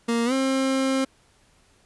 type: tone with pitch glide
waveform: 30% pulse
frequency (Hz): 233.1 to 266.2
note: A#3 to C4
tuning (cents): 0 to +30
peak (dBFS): -18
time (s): 0.08-1.05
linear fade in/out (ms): 10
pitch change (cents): +230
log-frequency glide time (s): 0.25-0.33
effects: pink hiss -60 dBFS RMS until 1.85 s + resampled to 24000 Hz